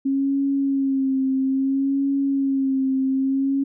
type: tone with vibrato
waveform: sine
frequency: 270.8 Hz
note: C#4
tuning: 40 cents flat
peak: -18 dBFS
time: 0.05-3.64 s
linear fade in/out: 10 ms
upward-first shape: sine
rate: 0.6 Hz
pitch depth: 37 cents each way
effects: none